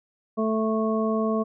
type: harmonic tone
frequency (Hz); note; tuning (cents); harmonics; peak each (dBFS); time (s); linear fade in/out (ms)
220; A3; 0; 1 / 2 / 3 / 5; -24 / -27 / -29 / -31; 0.37-1.44; 20
effects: none